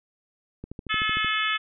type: click train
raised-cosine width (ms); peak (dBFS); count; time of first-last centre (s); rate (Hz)
3; -23; 9; 0.64-1.246; 13.2
type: harmonic tone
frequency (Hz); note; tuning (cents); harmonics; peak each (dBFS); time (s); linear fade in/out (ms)
431.2; A4; -35; 3 / 4 / 5 / 6 / 7 / 8; -28 / -29 / -30 / -31 / -31 / -32; 0.89-1.58; 20
effects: none